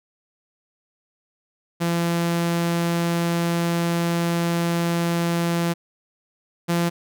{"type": "tone pair in turn", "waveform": "sawtooth", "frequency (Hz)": [170.1, 171.09], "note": ["F3", "F3"], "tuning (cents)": [-45, -35], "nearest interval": "unison", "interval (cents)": 10, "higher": "second", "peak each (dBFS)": [-16, -15], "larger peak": "second", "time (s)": [[1.8, 5.74], [6.68, 6.9]], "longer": "first", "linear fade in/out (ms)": 20, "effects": []}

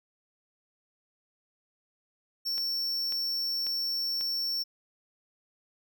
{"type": "tone", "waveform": "square", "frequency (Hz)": 5440, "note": "F8", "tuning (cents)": -46, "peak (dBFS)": -29, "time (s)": [2.45, 4.64], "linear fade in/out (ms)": 20}
{"type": "click train", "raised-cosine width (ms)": 0.2, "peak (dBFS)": -26, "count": 4, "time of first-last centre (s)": [2.58, 4.21], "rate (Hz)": 1.84}
{"effects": []}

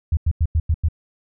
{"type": "tone bursts", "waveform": "sine", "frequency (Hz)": 79.5, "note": "D#2", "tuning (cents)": 38, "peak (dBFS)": -14, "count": 6, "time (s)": [0.12, 0.886], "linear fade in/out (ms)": 5, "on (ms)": 51, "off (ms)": 92, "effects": []}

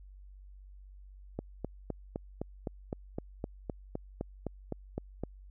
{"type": "click train", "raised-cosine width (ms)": 2, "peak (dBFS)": -21, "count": 16, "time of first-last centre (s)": [1.39, 5.236], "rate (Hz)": 3.9, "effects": ["added 48 Hz sine -49 dBFS peak until 5.5 s"]}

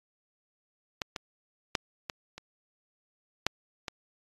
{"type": "clicks", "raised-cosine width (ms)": 0.2, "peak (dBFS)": [-13, -17, -8, -16, -25, -7, -17], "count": 7, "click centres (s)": [1.018, 1.162, 1.752, 2.098, 2.38, 3.466, 3.882], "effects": ["AAC 32 kbps"]}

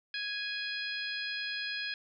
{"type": "harmonic tone", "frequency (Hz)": 830.6, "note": "G#5", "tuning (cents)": 0, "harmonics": [2, 3, 4, 5, 6], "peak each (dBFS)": [-38, -40, -41, -42, -43], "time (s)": [0.14, 1.94], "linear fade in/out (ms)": 2, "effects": []}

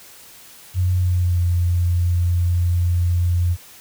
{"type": "tone with pitch glide", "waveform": "sine", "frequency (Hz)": [91, 87.49], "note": ["F#2", "F2"], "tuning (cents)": [-28, 4], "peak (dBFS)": -15, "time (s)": [0.74, 3.57], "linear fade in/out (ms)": 50, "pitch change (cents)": -68, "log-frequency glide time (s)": [0.99, 1.41], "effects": ["white hiss -44 dBFS RMS until 3.8 s"]}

